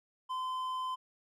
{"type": "tone with hard clipping", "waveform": "triangle", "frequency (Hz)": 1027, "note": "C6", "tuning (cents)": -33, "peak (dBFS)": -35, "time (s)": [0.29, 0.96], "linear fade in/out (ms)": 20, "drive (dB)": 9, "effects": []}